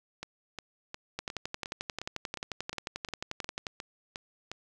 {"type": "two click trains", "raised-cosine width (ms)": 0.2, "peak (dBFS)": [-21, -17], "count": [13, 29], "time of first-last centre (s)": [[0.23, 4.516], [1.19, 3.668]], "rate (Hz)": [2.8, 11.3], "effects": []}